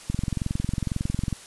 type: click train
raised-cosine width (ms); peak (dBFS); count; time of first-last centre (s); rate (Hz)
5; -13; 28; 0.1-1.327; 22
effects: white hiss -45 dBFS RMS until 1.46 s + resampled to 24000 Hz